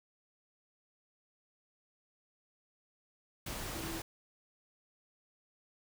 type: tone in noise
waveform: sine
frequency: 328.9 Hz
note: E4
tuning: 4 cents flat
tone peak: -43 dBFS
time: 3.75-3.99 s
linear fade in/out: 5 ms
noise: pink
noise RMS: -41 dBFS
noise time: 3.46-4.02 s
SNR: -5 dB
effects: none